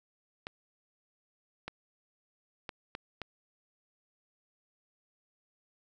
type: clicks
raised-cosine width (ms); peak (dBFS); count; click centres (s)
0.3; -22; 5; 0.469 / 1.68 / 2.692 / 2.951 / 3.217
effects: none